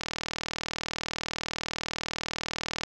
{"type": "click train", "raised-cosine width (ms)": 0.2, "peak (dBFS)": -13, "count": 114, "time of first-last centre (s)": [0.01, 2.835], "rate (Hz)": 40, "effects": []}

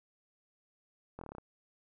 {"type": "slowing click train", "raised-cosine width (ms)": 1, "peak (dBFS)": -30, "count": 8, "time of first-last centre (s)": [1.19, 1.383], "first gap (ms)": 23, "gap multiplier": 1.06, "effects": []}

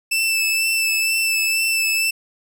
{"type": "tone with vibrato", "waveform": "sawtooth", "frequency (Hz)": 2645, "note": "E7", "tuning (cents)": 5, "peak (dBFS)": -14, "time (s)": [0.11, 2.11], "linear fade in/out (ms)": 10, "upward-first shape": "sine", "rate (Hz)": 2.1, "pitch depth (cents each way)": 19, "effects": []}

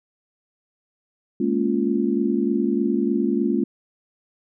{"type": "chord", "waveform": "sine", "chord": "Bb minor seventh", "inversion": "third", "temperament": "just", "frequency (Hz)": [209.8, 233.1, 279.7, 349.6], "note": ["Ab3", "Bb3", "Db4", "F4"], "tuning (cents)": [18, 0, 16, 2], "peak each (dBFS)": -24, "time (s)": [1.4, 3.64], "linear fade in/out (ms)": 5, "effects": []}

